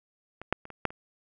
clicks, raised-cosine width 0.5 ms, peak -25 / -9 / -28 / -28 / -9 / -29 dBFS, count 6, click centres 0.416 / 0.526 / 0.654 / 0.703 / 0.853 / 0.905 s, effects none

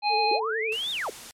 harmonic tone, 830 Hz, G#5, 1 cent flat, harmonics 1 / 3 / 5, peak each -22 / -29 / -28 dBFS, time 0.02-0.4 s, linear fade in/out 50 ms
sine tone with vibrato, 441.9 Hz, A4, 7 cents sharp, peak -28 dBFS, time 0.09-0.77 s, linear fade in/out 50 ms, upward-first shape sine, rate 11 Hz, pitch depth 43 cents each way
sine linear two-way sweep, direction up then down, 313.8 to 3729 to 313.8 Hz, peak -27 dBFS, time 0.31-1.1 s, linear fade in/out 5 ms, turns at 0.91 s
white noise, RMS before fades -41 dBFS, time 0.72-1.31 s, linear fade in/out 0 ms
effects low-pass 10000 Hz 12 dB/octave + MP3 96 kbps

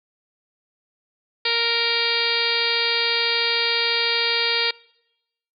harmonic tone, 466.2 Hz, A#4, in tune, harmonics 1 / 2 / 3 / 4 / 5 / 6 / 7 / 8 / 9 / 10, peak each -29 / -32 / -32 / -29 / -26 / -29 / -30 / -26 / -27 / -26 dBFS, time 1.45-4.71 s, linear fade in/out 5 ms, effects noise-tail reverb RT60 0.9 s tail -24 dB re dry

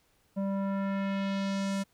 square tone with low-pass filter sweep, 196 Hz, G3, in tune, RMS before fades -31 dBFS, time 0.36-1.84 s, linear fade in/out 20 ms, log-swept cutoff 660 to 9600 Hz, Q 1.2, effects pink hiss -69 dBFS RMS until 1.93 s

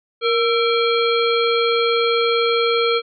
harmonic tone with a mistuned harmonic, 466.2 Hz, A#4, in tune, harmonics 1 / 3 / 5 / 7 / 9, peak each -17 / -22 / -24 / -25 / -27 dBFS, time 0.21-3.02 s, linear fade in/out 50 ms, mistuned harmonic 3, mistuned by -77 cents, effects none

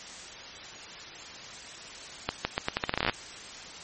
accelerating click train, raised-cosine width 0.3 ms, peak -9 dBFS, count 16, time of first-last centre 2.29-3.096 s, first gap 160 ms, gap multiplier 0.81, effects white hiss -43 dBFS RMS until 3.83 s + MP3 32 kbps

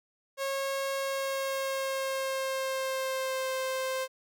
sawtooth tone with pitch glide, 545 to 523.4 Hz, C#5 to C5, -29 to 0 cents, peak -26 dBFS, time 0.37-4.08 s, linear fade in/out 50 ms, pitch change -71 cents, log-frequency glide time 0.97-3.53 s, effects none

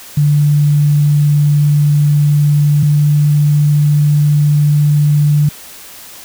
sine tone pair in turn, 146.83 / 147.59 Hz, D3 / D3, 0 / +9 cents, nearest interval unison, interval 9 cents, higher second, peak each -7 dBFS, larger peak neither, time 0.17-2.83 / 2.83-5.49 s, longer neither, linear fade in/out 5 ms, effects white hiss -34 dBFS RMS until 6.24 s

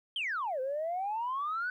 sine exponential two-way sweep, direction down then up, 3252 to 506 to 1521 Hz, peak -30 dBFS, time 0.16-1.7 s, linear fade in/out 2 ms, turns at 0.6 s, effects tanh soft clip ceiling -27 dBFS + 12-bit

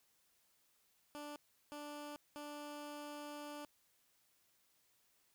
15% pulse tone bursts at uneven times, 293.7 Hz, D4, in tune, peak -40 dBFS, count 3, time 1.15-1.36 / 1.72-2.16 / 2.36-3.65 s, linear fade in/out 0 ms, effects white hiss -75 dBFS RMS until 5.34 s

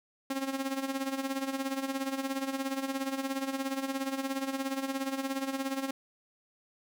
sawtooth tone with tremolo, 269.8 Hz, C#4, 47 cents flat, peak -25 dBFS, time 0.3-5.91 s, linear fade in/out 5 ms, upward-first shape sine, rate 17 Hz, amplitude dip 70%, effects none

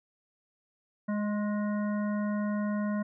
harmonic tone with a mistuned harmonic, 207.7 Hz, G#3, in tune, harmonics 1 / 3 / 5 / 7 / 9, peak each -28 / -38 / -42 / -45 / -47 dBFS, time 1.08-3.03 s, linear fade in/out 10 ms, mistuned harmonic 5, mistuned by +28 cents, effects none

